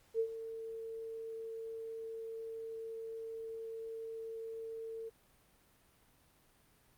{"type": "tone with ADSR envelope", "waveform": "sine", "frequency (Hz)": 450.7, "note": "A4", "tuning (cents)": 42, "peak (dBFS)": -28, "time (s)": [0.14, 5.1], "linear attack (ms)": 55, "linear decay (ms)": 75, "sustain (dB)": -13, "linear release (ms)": 19, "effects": ["pink hiss -68 dBFS RMS until 6.97 s", "Opus 48 kbps"]}